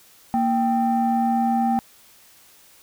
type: tone pair together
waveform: sine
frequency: 233.1 / 784 Hz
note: A#3 / G5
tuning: 0 / 0 cents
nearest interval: octave + major sixth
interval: 2100 cents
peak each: -19 dBFS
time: 0.34-1.79 s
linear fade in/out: 0 ms
effects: tanh soft clip ceiling -13 dBFS + white hiss -52 dBFS RMS until 2.82 s